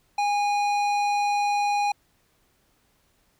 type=tone with tanh clipping; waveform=sine; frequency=820 Hz; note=G#5; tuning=22 cents flat; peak=-23 dBFS; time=0.18-1.92 s; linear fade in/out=5 ms; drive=15 dB; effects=pink hiss -66 dBFS RMS until 3.39 s